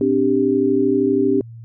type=chord; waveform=sine; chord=C suspended second; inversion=none; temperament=just; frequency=261.6 / 294.3 / 392.4 Hz; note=C4 / D4 / G4; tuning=0 / +4 / +2 cents; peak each=-19 / -19 / -17 dBFS; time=0.01-1.41 s; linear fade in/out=2 ms; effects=added 115 Hz sine -34 dBFS peak until 1.64 s